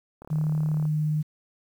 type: click train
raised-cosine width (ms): 1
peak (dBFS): -29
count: 24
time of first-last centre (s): 0.22-0.854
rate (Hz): 36.3
type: tone with pitch glide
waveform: sine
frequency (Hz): 154 to 152.85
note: D#3 to D#3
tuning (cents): -17 to -30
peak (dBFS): -22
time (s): 0.3-1.23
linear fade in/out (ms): 20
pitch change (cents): -13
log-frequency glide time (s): 0.61-0.94
effects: 9-bit